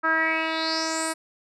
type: tone with low-pass filter sweep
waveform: 10% pulse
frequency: 321.5 Hz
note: E4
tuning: 43 cents flat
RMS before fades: -25 dBFS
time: 0.03-1.14 s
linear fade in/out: 20 ms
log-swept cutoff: 1400 to 10000 Hz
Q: 6
effects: none